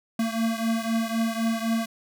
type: beating tone pair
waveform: square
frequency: 225.4 / 229.3 Hz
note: A3 / A#3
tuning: +42 / -28 cents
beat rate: 3.9 Hz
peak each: -26 / -29 dBFS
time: 0.19-1.86 s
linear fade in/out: 5 ms
effects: none